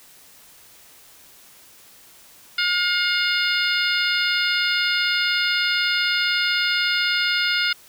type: harmonic tone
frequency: 714 Hz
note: F5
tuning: 38 cents sharp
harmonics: 2 / 3 / 4 / 5 / 6 / 7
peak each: -23 / -25 / -26 / -27 / -28 / -28 dBFS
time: 2.58-7.73 s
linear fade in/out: 5 ms
effects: white hiss -49 dBFS RMS until 7.88 s